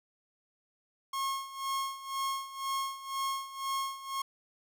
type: tone with tremolo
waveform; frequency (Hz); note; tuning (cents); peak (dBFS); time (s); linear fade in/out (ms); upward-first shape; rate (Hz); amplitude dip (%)
45% pulse; 1084; C#6; -39; -30; 1.13-4.22; 5; sine; 2; 80
effects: none